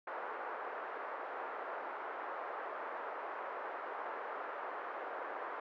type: band-pass noise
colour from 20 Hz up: white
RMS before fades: -43 dBFS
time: 0.07-5.6 s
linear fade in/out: 5 ms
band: 420 to 1400 Hz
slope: 24 dB/octave
effects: none